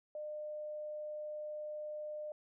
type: tone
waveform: sine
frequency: 604 Hz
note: D5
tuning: 48 cents sharp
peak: -40 dBFS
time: 0.15-2.32 s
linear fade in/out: 2 ms
effects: none